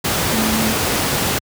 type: tone in noise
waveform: sine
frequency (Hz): 220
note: A3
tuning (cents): 0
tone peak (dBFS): -19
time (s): 0.33-0.74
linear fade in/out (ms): 10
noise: pink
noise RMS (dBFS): -18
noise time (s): 0.04-1.39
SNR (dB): -4
effects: high-pass 80 Hz 12 dB/octave